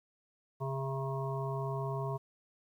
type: harmonic tone with a mistuned harmonic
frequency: 135.6 Hz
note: C#3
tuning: 38 cents flat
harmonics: 1 / 3 / 5 / 7 / 8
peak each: -35 / -40 / -42 / -43 / -44 dBFS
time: 0.6-2.18 s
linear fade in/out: 20 ms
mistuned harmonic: 5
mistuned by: -29 cents
effects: 11-bit